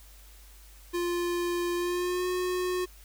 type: tone with pitch glide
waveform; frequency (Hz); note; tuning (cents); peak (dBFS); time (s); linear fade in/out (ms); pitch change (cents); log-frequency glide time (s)
square; 349.2 to 363.2; F4 to F#4; 0 to -32; -28; 0.93-2.86; 20; +68; 1.75-2.27
effects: added 50 Hz sine -50 dBFS peak until 3.04 s + white hiss -56 dBFS RMS until 3.04 s